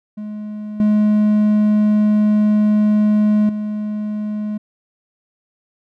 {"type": "tone with level steps", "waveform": "triangle", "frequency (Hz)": 211, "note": "G#3", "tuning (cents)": 28, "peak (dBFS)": [-23, -9, -18], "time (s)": [0.17, 4.58], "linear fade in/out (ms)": 10, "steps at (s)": [0.8, 3.49], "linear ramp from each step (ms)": 2, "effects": []}